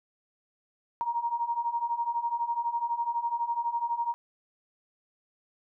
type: beating tone pair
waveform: sine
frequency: 932.3 / 944.3 Hz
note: A#5 / A#5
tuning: 0 / +22 cents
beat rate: 12 Hz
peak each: -32 / -29 dBFS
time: 1.01-4.14 s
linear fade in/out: 0 ms
effects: none